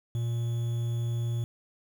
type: tone with quantisation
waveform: triangle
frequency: 117.8 Hz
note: A#2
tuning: 19 cents sharp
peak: -25 dBFS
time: 0.15-1.44 s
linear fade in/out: 0 ms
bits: 8
effects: none